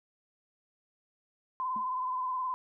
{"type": "tone with vibrato", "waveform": "sine", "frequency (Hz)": 1021, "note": "C6", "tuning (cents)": -43, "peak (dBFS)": -30, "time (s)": [1.6, 2.54], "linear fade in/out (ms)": 0, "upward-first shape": "sine", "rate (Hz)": 19, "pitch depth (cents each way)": 43}
{"type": "tone with exponential decay", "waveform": "triangle", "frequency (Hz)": 220, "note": "A3", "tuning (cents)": 0, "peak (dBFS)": -37, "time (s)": [1.76, 1.88], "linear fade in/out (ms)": 2, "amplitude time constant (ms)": 25}
{"effects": []}